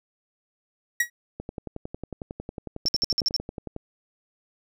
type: tone with exponential decay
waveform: 45% pulse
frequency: 1912 Hz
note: A#6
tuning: 43 cents sharp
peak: -16 dBFS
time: 1-1.1 s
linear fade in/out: 5 ms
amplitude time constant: 20 ms
type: click train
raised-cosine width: 2 ms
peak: -20 dBFS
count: 27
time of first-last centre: 1.4-3.764 s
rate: 11 Hz
type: tone bursts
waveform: sine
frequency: 5410 Hz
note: E8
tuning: 44 cents sharp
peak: -20 dBFS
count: 7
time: 2.86-3.364 s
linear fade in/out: 0 ms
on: 24 ms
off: 56 ms
effects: none

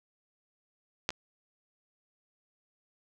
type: clicks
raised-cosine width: 0.2 ms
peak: -10 / -24 dBFS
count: 2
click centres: 1.091 / 1.105 s
effects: none

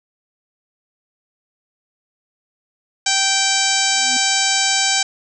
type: harmonic tone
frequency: 779 Hz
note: G5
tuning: 11 cents flat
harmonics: 1 / 2 / 3 / 4 / 5 / 6 / 7 / 8 / 9 / 10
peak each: -24 / -24 / -24 / -24 / -24 / -24 / -24 / -24 / -24 / -24 dBFS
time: 3.06-5.03 s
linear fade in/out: 5 ms
type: tone with exponential growth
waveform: sine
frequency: 250.9 Hz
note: B3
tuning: 28 cents sharp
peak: -27 dBFS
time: 3.8-4.17 s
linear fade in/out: 1 ms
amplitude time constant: 80 ms
effects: none

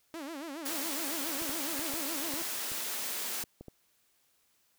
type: tone with vibrato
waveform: sawtooth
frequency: 302.1 Hz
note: D4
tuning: 49 cents sharp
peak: -35 dBFS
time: 0.14-2.42 s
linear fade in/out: 0 ms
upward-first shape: sine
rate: 7.2 Hz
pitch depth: 200 cents each way
type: high-pass noise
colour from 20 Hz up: white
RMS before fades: -36 dBFS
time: 0.65-3.44 s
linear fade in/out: 10 ms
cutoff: 200 Hz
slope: 24 dB/octave
type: clicks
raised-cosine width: 2 ms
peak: -32 dBFS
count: 9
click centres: 1.419 / 1.494 / 1.793 / 1.937 / 2.339 / 2.718 / 3.439 / 3.61 / 3.683 s
effects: white hiss -71 dBFS RMS until 4.78 s

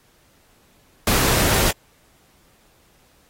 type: noise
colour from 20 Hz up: pink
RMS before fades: -19 dBFS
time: 1.07-1.71 s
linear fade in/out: 2 ms
effects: pink hiss -58 dBFS RMS until 3.29 s + AAC 48 kbps

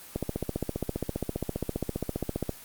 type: click train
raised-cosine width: 2 ms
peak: -15 dBFS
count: 36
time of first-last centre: 0.16-2.493 s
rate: 15 Hz
effects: white hiss -47 dBFS RMS until 2.64 s + Opus 24 kbps

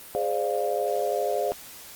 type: chord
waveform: sine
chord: D half-diminished seventh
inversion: second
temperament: equal with one note detuned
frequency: 415.3 / 523.3 / 595.5 / 698.5 Hz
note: Ab4 / C5 / D5 / F5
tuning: 0 / 0 / +24 / 0 cents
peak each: -29 dBFS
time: 0.15-1.52 s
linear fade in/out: 0 ms
effects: white hiss -44 dBFS RMS until 1.95 s + Opus 32 kbps

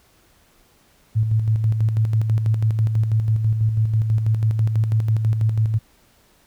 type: tone with tremolo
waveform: sine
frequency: 110 Hz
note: A2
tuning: in tune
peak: -14 dBFS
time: 1.15-5.79 s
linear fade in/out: 20 ms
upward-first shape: square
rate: 6.1 Hz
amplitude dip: 45%
effects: pink hiss -57 dBFS RMS until 6.46 s

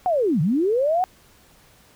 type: linear two-way sweep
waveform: sine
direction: down then up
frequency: 758 to 137.4 to 758 Hz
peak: -17 dBFS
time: 0.06-1.04 s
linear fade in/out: 0 ms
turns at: 0.41 s
effects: pink hiss -54 dBFS RMS until 1.95 s

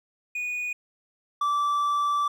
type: tone pair in turn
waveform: triangle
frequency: 2465 / 1163.3 Hz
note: D#7 / D6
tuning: -17 / -17 cents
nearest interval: octave + minor second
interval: 1300 cents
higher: first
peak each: -26 / -20 dBFS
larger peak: second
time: 0.35-0.73 / 1.41-2.28 s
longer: second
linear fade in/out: 5 ms
effects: none

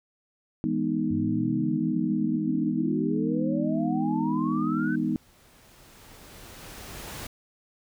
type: chord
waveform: sine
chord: E major seventh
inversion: none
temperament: equal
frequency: 164.81 / 207.7 / 246.9 / 311.1 Hz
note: E3 / G#3 / B3 / D#4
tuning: 0 / 0 / 0 / 0 cents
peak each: -32 / -30 / -28 / -28 dBFS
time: 0.64-5.16 s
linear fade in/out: 0 ms
type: exponential sweep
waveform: sine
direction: up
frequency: 95 to 1552 Hz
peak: -32 dBFS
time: 1.1-4.96 s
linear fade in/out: 10 ms
type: noise with exponential growth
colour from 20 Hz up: pink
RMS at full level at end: -37 dBFS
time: 3.63-7.27 s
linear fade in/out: 5 ms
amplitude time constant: 790 ms
effects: none

